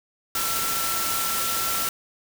sine tone in noise, 1344 Hz, E6, 33 cents sharp, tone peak -30 dBFS, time 0.35-1.89 s, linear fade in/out 2 ms, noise white, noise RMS -26 dBFS, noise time 0.35-1.89 s, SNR -7 dB, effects none

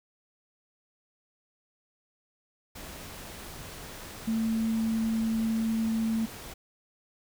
sine tone in noise, 223.7 Hz, A3, 29 cents sharp, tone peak -25 dBFS, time 4.27-6.26 s, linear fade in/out 10 ms, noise pink, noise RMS -43 dBFS, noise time 2.75-6.54 s, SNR +15 dB, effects none

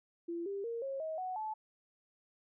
sine tone with pitch steps, 340 / 397.4 / 464.5 / 542.8 / 634.5 / 741.5 / 866.7 Hz, F4 / G4 / A#4 / C#5 / D#5 / F#5 / A5, -46 / +24 / -6 / -36 / +34 / +4 / -26 cents, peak -36 dBFS, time 0.28-1.54 s, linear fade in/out 10 ms, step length 180 ms, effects none

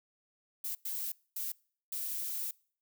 violet noise bursts at uneven times, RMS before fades -37 dBFS, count 4, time 0.64-0.75 / 0.85-1.12 / 1.36-1.52 / 1.92-2.51 s, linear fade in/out 5 ms, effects noise-tail reverb RT60 0.5 s tail -25 dB re dry

